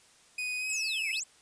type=tone with pitch glide; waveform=40% pulse; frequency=2490 to 2593 Hz; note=D#7 to E7; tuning=+1 to -29 cents; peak=-31 dBFS; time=0.38-1.2 s; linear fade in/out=5 ms; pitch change=+70 cents; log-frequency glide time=0.58-0.78 s
type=exponential two-way sweep; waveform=sine; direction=down then up; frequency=8372 to 2039 to 8372 Hz; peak=-33 dBFS; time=0.69-1.24 s; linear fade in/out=10 ms; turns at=1.1 s
effects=white hiss -60 dBFS RMS until 1.41 s + resampled to 22050 Hz